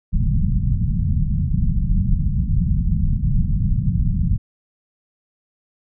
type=low-pass noise; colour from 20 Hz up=pink; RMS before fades=-18 dBFS; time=0.12-4.38 s; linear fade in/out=20 ms; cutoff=200 Hz; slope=48 dB/octave; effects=none